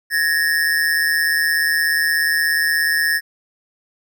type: ring-modulated tone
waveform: square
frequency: 1765 Hz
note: A6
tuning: 5 cents sharp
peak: -13 dBFS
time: 0.1-3.21 s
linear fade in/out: 50 ms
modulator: 78.4 Hz
effects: none